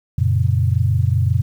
sine chord, F# major, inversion none, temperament equal with one note detuned, 91.07 / 116.54 / 138.59 Hz, F#2 / A#2 / C#3, -27 / 0 / 0 cents, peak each -17 / -17 / -21 dBFS, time 0.18-1.42 s, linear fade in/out 5 ms, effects 8-bit

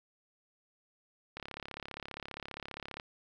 click train, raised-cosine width 0.3 ms, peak -25 dBFS, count 58, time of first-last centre 1.37-2.999 s, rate 35 Hz, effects none

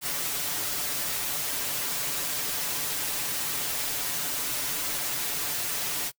white noise with comb filter, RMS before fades -30 dBFS, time 0.01-6.12 s, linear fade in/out 50 ms, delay 6.9 ms, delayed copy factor +0.7, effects noise-tail reverb RT60 0.1 s tail -25 dB re dry

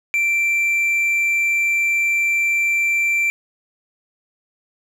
triangle tone, 2349 Hz, D7, in tune, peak -14 dBFS, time 0.14-3.3 s, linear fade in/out 0 ms, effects none

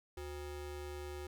square ring-modulated tone, 220 Hz, A3, in tune, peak -40 dBFS, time 0.17-1.27 s, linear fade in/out 5 ms, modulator 145 Hz, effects none

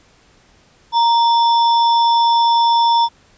sine tone with sample-and-hold, 932.3 Hz, A#5, in tune, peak -10 dBFS, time 0.92-3.09 s, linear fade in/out 50 ms, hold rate 4410 Hz, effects pink hiss -52 dBFS RMS until 3.37 s + resampled to 16000 Hz

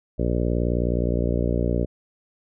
harmonic tone, 59.4 Hz, A#1, 33 cents sharp, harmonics 1 / 2 / 3 / 4 / 5 / 6 / 7 / 8 / 9 / 10, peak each -24 / -27 / -29 / -30 / -31 / -32 / -32 / -33 / -34 / -34 dBFS, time 0.18-1.86 s, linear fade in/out 20 ms, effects none

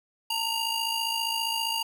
25% pulse ring-modulated tone, 1877 Hz, A#6, 11 cents sharp, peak -20 dBFS, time 0.3-1.83 s, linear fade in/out 5 ms, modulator 966 Hz, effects 9-bit

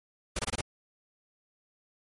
pink noise bursts, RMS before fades -31 dBFS, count 5, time 0.36-0.611 s, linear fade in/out 5 ms, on 31 ms, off 24 ms, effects MP3 48 kbps

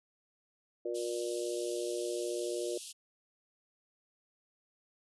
harmonic tone, 119.1 Hz, A#2, 38 cents sharp, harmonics 3 / 4 / 5, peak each -36 / -38 / -40 dBFS, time 0.85-2.78 s, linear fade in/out 5 ms
white band-pass noise, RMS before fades -47 dBFS, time 0.94-2.93 s, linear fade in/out 20 ms, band 2700 to 11000 Hz, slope 96 dB/octave
effects none

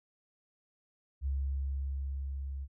sine tone with level ramp, 68.4 Hz, C#2, 23 cents flat, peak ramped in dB -29 to -36 dBFS, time 1.21-2.68 s, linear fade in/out 50 ms, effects none

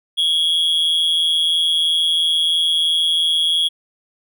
triangle tone with amplitude modulation, 3322 Hz, G#7, in tune, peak -10 dBFS, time 0.17-3.69 s, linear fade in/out 20 ms, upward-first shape sine, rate 163 Hz, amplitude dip 65%, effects none

